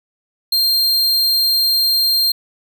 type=tone; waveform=45% pulse; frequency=4190 Hz; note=C8; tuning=2 cents sharp; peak=-12 dBFS; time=0.52-2.32 s; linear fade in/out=5 ms; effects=none